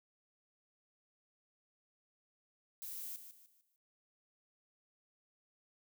violet noise with echo, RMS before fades -45 dBFS, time 2.82-3.16 s, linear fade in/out 0 ms, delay 150 ms, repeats 4, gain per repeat -9 dB, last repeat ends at 3.76 s, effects noise-tail reverb RT60 0.5 s tail -24 dB re dry

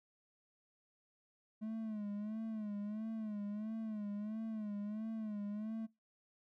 triangle tone with vibrato, 213.5 Hz, G#3, 48 cents sharp, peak -37 dBFS, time 1.61-5.87 s, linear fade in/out 20 ms, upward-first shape sine, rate 1.5 Hz, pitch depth 80 cents each way, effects noise-tail reverb RT60 0.2 s tail -24 dB re dry

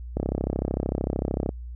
click train, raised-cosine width 2 ms, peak -12 dBFS, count 45, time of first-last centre 0.17-1.491 s, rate 33.3 Hz, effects added 60 Hz sine -34 dBFS peak until 1.75 s

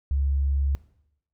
sine tone, 69.3 Hz, C#2, in tune, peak -21 dBFS, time 0.11-0.75 s, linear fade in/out 0 ms, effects noise-tail reverb RT60 0.8 s tail -18 dB re dry

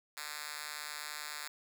5% pulse tone with high-pass filter, 149.6 Hz, D3, 32 cents sharp, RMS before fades -43 dBFS, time 0.17-1.48 s, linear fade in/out 2 ms, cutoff 1900 Hz, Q 0.6, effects none

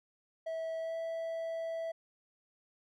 triangle tone with pitch glide, 650 to 657.2 Hz, E5 to E5, -24 to -5 cents, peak -33 dBFS, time 0.46-1.92 s, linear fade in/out 10 ms, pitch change +19 cents, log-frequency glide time 0.79-0.96 s, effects none

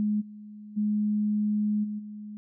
sine tone with level steps, 210 Hz, G#3, 19 cents sharp, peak -23 / -41 / -23 / -30 / -37 dBFS, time 0-2.37 s, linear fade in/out 0 ms, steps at 0.2 / 0.76 / 1.83 / 1.98 s, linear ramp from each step 20 ms, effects none

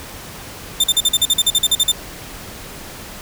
sawtooth tone bursts, 3584 Hz, A7, 31 cents sharp, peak -8 dBFS, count 14, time 0.8-1.918 s, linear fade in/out 5 ms, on 39 ms, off 44 ms, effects pink hiss -34 dBFS RMS until 3.21 s

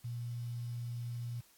sine tone with quantisation, 119.7 Hz, A#2, 46 cents sharp, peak -37 dBFS, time 0.04-1.41 s, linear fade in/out 10 ms, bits 10, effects white hiss -65 dBFS RMS until 1.57 s + AAC 64 kbps

